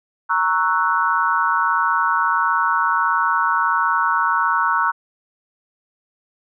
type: chord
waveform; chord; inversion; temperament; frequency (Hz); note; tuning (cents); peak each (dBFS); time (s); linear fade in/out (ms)
sine; F# dominant seventh; first; equal; 932.3 / 1108.7 / 1318.5 / 1480; A#5 / C#6 / E6 / F#6; 0 / 0 / 0 / 0; -21; 0.29-4.92; 20
effects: none